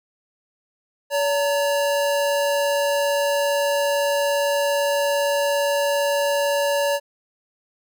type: tone pair together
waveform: square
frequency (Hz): 569 / 915.8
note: C#5 / A#5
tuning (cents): +45 / -31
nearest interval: minor sixth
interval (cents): 824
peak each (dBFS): -20 / -27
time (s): 1.1-7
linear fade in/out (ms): 50
effects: none